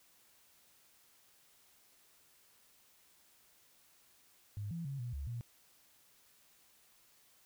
sine tone with pitch steps, 103 / 168.1 / 137.9 / 121.3 / 69.9 / 118.4 Hz, G#2 / E3 / C#3 / B2 / C#2 / A#2, -14 / +34 / -9 / -31 / +15 / +27 cents, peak -38 dBFS, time 4.57-5.41 s, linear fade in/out 0 ms, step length 140 ms, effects white hiss -67 dBFS RMS until 7.45 s

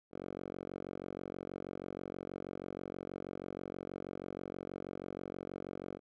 5% pulse tone with band-pass filter, 46.25 Hz, F#1, in tune, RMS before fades -44 dBFS, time 0.11-6 s, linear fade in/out 50 ms, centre 410 Hz, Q 0.79, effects none

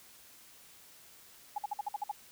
sine tone bursts, 830.6 Hz, G#5, in tune, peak -31 dBFS, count 8, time 1.56-2.115 s, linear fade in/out 5 ms, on 23 ms, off 53 ms, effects white hiss -57 dBFS RMS until 2.31 s

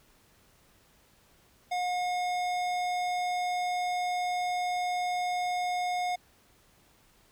sine tone with tanh clipping, 720 Hz, F#5, 47 cents flat, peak -30 dBFS, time 1.71-6.16 s, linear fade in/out 10 ms, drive 18 dB, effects pink hiss -63 dBFS RMS until 7.31 s

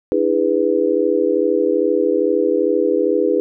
sine chord, E dominant seventh, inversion third, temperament just, 296.7 / 329.6 / 412 / 494.4 Hz, D4 / E4 / G#4 / B4, +18 / 0 / -14 / +2 cents, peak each -22 / -20 / -18 / -18 dBFS, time 0.12-3.4 s, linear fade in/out 0 ms, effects none

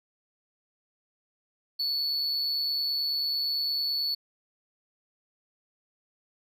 triangle tone with amplitude modulation, 4435 Hz, C#8, in tune, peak -23 dBFS, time 1.79-4.15 s, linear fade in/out 10 ms, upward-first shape sine, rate 149 Hz, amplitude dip 45%, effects none

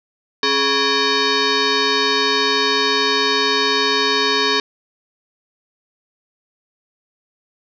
sine tone with frequency modulation, 1661.2 Hz, G#6, in tune, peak -14 dBFS, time 0.43-4.6 s, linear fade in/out 2 ms, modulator 694 Hz, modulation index 4.5, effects none

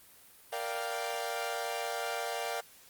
sawtooth chord, G minor seventh, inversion first, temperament equal, 466.2 / 587.3 / 698.5 / 784 Hz, Bb4 / D5 / F5 / G5, 0 / 0 / 0 / 0 cents, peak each -36 / -36 / -34 / -36 dBFS, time 0.52-2.61 s, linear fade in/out 10 ms, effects white hiss -57 dBFS RMS until 2.89 s + Opus 32 kbps

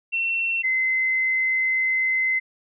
sine tone pair in turn, 2709 / 2056 Hz, E7 / C7, +47 / -31 cents, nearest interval perfect fourth, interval 478 cents, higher first, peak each -21 / -19 dBFS, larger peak second, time 0.12-0.63 / 0.63-2.4 s, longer second, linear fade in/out 20 ms, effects none

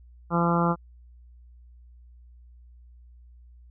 harmonic tone, 170.7 Hz, F3, 39 cents flat, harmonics 1 / 2 / 3 / 4 / 5 / 6 / 7 / 8, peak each -23 / -30 / -30 / -33 / -30 / -31 / -29 / -32 dBFS, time 0.3-0.76 s, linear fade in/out 50 ms, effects added 60 Hz sine -48 dBFS peak until 3.7 s

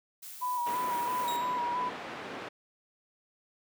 blue noise with tremolo, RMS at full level -44 dBFS, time 0.22-1.37 s, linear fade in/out 10 ms, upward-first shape triangle, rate 4.3 Hz, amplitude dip 25%
sine tone with vibrato, 978 Hz, B5, 17 cents flat, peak -29 dBFS, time 0.41-1.9 s, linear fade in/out 20 ms, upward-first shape square, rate 3 Hz, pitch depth 30 cents each way
pink band-pass noise, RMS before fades -41 dBFS, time 0.66-2.49 s, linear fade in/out 10 ms, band 280 to 2400 Hz, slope 12 dB/octave
sawtooth tone with exponential decay, 3800 Hz, A#7, 33 cents sharp, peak -32 dBFS, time 1.28-1.74 s, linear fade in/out 0 ms, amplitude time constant 100 ms
effects none

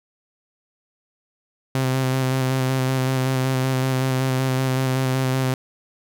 sawtooth tone with vibrato, 130.81 Hz, C3, in tune, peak -15 dBFS, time 1.75-5.54 s, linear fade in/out 2 ms, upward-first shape square, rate 5.3 Hz, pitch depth 17 cents each way, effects none

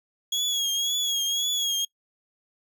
30% pulse tone with vibrato, 3322 Hz, G#7, in tune, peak -21 dBFS, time 0.32-1.85 s, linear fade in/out 5 ms, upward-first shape triangle, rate 1.9 Hz, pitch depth 66 cents each way, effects noise-tail reverb RT60 0.1 s tail -25 dB re dry

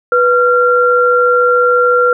sine tone pair together, 491.7 / 1377.9 Hz, B4 / F6, -8 / -24 cents, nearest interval octave + tritone, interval 1784 cents, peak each -10 dBFS, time 0.12-2.13 s, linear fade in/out 2 ms, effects none

